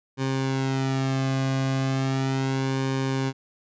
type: tone with flanger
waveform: sawtooth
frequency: 133.6 Hz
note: C3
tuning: 36 cents sharp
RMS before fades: -25 dBFS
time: 0.17-3.33 s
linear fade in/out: 50 ms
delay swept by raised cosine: 1.5 to 2.23 ms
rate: 0.36 Hz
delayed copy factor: -0.75
effects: resampled to 16000 Hz